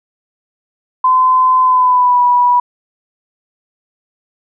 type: tone with pitch glide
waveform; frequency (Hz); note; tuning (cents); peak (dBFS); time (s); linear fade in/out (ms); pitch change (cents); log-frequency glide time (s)
sine; 1024 to 978.3; C6 to B5; -38 to -17; -7; 1.04-2.6; 5; -79; 1.62-2.22
effects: none